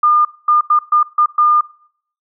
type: tone bursts at uneven times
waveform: sine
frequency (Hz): 1209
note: D6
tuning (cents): +50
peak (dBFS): -8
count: 6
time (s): 0.03-0.25 / 0.48-0.61 / 0.7-0.79 / 0.92-1.03 / 1.18-1.26 / 1.38-1.61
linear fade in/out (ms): 5
effects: noise-tail reverb RT60 0.6 s tail -22 dB re dry